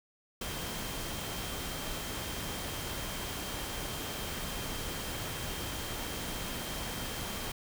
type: tone in noise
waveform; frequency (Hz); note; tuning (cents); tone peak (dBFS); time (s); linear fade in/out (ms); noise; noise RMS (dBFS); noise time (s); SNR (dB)
sine; 3167; G7; +17; -47; 0.41-7.52; 5; pink; -38; 0.41-7.52; -12
effects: none